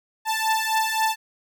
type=beating tone pair; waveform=sawtooth; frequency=880 / 883.8 Hz; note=A5 / A5; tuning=0 / +7 cents; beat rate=3.8 Hz; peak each=-20 dBFS; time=0.25-1.16 s; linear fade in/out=50 ms; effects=none